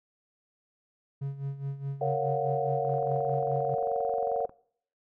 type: tone with tremolo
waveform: triangle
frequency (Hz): 138.59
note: C#3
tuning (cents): 0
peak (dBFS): -27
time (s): 1.21-3.75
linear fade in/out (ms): 10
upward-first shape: sine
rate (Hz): 4.8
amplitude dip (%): 75
type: chord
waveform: sine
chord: Gb major seventh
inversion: first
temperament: equal with one note detuned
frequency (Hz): 461.9 / 554.4 / 698.5 / 740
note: Bb4 / Db5 / F5 / Gb5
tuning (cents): -16 / 0 / 0 / 0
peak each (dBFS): -31 / -32 / -32 / -32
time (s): 2.01-4.46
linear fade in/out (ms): 5
type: click train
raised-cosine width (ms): 1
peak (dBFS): -34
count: 38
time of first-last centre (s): 2.85-4.494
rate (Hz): 22.5
effects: noise-tail reverb RT60 0.6 s tail -22 dB re dry